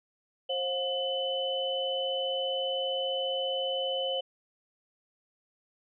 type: tone cluster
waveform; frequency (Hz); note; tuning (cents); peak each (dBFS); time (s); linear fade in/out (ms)
sine; 531 / 716 / 3018; C5 / F5 / F#7; +25 / +43 / +34; -31 / -38 / -32; 0.49-4.21; 10
effects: none